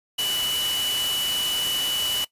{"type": "tone in noise", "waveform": "sine", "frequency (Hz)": 2960, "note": "F#7", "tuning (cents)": 0, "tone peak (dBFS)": -23, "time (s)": [0.18, 2.25], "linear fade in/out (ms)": 10, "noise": "white", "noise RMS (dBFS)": -29, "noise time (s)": [0.18, 2.25], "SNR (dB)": 3, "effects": ["noise-tail reverb RT60 0.1 s tail -19 dB re dry", "resampled to 32000 Hz"]}